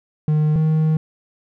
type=tone pair in turn; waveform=triangle; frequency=152.7 / 156.9 Hz; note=D#3 / D#3; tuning=-32 / +15 cents; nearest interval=unison; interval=47 cents; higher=second; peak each=-12 dBFS; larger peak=neither; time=0.28-0.56 / 0.56-0.97 s; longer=second; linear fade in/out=2 ms; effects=none